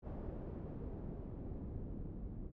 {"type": "noise with low-pass filter sweep", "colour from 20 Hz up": "pink", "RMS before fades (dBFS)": -45, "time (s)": [0.02, 2.52], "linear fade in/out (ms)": 50, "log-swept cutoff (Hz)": [510, 250], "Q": 0.84, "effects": []}